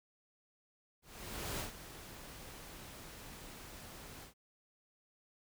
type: noise with ADSR envelope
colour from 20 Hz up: pink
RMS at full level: -39 dBFS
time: 1.02-4.34 s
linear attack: 570 ms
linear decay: 120 ms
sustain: -12 dB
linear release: 110 ms
effects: none